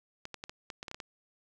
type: clicks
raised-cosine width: 0.2 ms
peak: -23 dBFS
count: 10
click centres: 0.254 / 0.343 / 0.439 / 0.495 / 0.702 / 0.829 / 0.882 / 0.914 / 0.945 / 1.002 s
effects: none